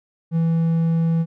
triangle tone, 164.81 Hz, E3, in tune, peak -14 dBFS, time 0.31-1.26 s, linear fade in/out 50 ms, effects none

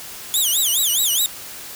10% pulse tone with vibrato, 3363 Hz, G#7, 21 cents sharp, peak -9 dBFS, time 0.34-1.26 s, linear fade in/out 0 ms, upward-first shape sine, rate 4.8 Hz, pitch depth 260 cents each way, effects white hiss -35 dBFS RMS until 1.75 s

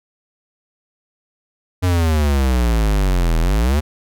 square exponential two-way sweep, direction down then up, 92.5 to 39.73 to 79.1 Hz, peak -14 dBFS, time 1.82-3.81 s, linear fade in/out 20 ms, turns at 3.39 s, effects none

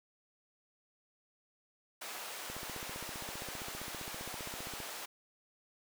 pink high-pass noise, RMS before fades -44 dBFS, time 2.01-5.06 s, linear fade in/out 10 ms, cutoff 610 Hz, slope 12 dB/octave
click train, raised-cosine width 2 ms, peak -32 dBFS, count 36, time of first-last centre 2.5-4.803 s, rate 15.2 Hz
effects none

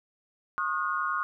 sine tone cluster, 1086 / 1236 / 1439 Hz, C#6 / D#6 / F#6, -36 / -12 / -49 cents, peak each -31 dBFS, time 0.58-1.23 s, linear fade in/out 0 ms, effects none

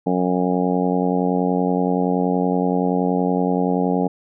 harmonic tone, 90.6 Hz, F#2, 36 cents flat, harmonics 2 / 3 / 4 / 5 / 6 / 7 / 8 / 9, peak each -21 / -22 / -29 / -24 / -29 / -30 / -29 / -27 dBFS, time 0.06-4.08 s, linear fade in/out 10 ms, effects none

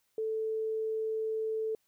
sine tone, 440 Hz, A4, in tune, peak -30 dBFS, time 0.18-1.75 s, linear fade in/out 2 ms, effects white hiss -75 dBFS RMS until 1.87 s

